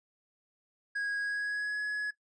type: tone with pitch glide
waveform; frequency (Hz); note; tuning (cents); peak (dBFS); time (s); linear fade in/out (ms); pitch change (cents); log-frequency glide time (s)
triangle; 1648 to 1687.5; G#6 to G#6; -14 to +27; -29; 0.95-2.11; 10; +41; 1.2-1.8
effects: noise-tail reverb RT60 0.1 s tail -19 dB re dry + resampled to 22050 Hz